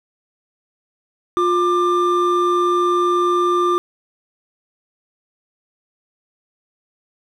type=tone pair together; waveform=triangle; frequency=353.8 / 1190 Hz; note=F4 / D6; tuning=+23 / +22 cents; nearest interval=octave + major sixth; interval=2099 cents; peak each=-15 dBFS; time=1.37-3.78 s; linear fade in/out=0 ms; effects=none